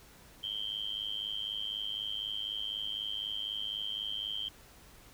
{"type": "tone with amplitude modulation", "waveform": "sine", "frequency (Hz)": 3141, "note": "G7", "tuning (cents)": 3, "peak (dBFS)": -30, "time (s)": [0.43, 4.49], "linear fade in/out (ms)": 10, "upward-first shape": "sine", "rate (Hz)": 104, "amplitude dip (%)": 100, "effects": ["added 50 Hz sine -65 dBFS peak until 5.13 s", "pink hiss -57 dBFS RMS until 5.13 s"]}